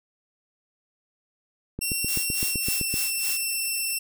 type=click train; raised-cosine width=3 ms; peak=-18 dBFS; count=10; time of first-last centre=1.79-2.941 s; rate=7.82 Hz
type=tone with pitch glide; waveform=5% pulse; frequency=2728 to 2692 Hz; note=F7 to E7; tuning=-41 to +36 cents; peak=-17 dBFS; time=1.81-3.99 s; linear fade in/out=10 ms; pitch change=-23 cents; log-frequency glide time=2.45-2.77 s
type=noise with tremolo; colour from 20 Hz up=blue; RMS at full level=-29 dBFS; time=2.08-3.37 s; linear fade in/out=2 ms; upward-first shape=sine; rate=3.5 Hz; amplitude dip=100%
effects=none